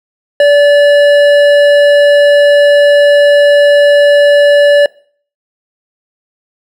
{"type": "tone with hard clipping", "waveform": "sine", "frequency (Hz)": 578, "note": "D5", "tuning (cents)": -28, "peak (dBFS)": -5, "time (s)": [0.4, 4.86], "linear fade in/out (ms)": 2, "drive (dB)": 11, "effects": ["noise-tail reverb RT60 0.5 s tail -23 dB re dry"]}